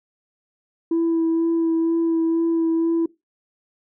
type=tone with vibrato; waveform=sine; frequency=330 Hz; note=E4; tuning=2 cents sharp; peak=-15 dBFS; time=0.91-3.06 s; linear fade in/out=5 ms; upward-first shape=sine; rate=2.1 Hz; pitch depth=15 cents each way; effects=noise-tail reverb RT60 0.2 s tail -21 dB re dry + tanh soft clip ceiling -15 dBFS